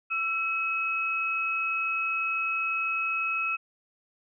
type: tone pair together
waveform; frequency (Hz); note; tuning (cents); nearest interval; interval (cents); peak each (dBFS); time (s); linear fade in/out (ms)
sine; 1336 / 2562; E6 / E7; +23 / -50; major seventh; 1127; -31 / -27; 0.1-3.57; 20
effects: none